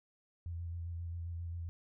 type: tone with vibrato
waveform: sine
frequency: 85 Hz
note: F2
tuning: 46 cents flat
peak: -38 dBFS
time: 0.46-1.69 s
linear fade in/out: 0 ms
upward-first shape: square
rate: 7.5 Hz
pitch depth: 21 cents each way
effects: none